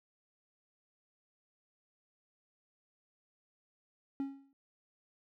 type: tone with exponential decay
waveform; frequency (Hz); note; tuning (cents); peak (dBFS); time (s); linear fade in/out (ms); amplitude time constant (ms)
triangle; 274.5; C#4; -17; -29; 4.2-4.53; 1; 70
effects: none